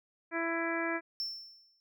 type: harmonic tone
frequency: 332.6 Hz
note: E4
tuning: 16 cents sharp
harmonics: 1 / 2 / 3 / 4 / 5 / 6 / 7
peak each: -35 / -38 / -41 / -41 / -37 / -40 / -41 dBFS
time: 0.31-1.01 s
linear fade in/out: 50 ms
type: tone with exponential decay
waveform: triangle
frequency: 5380 Hz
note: E8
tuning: 34 cents sharp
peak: -30 dBFS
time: 1.2-1.8 s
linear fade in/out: 0 ms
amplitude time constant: 130 ms
effects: none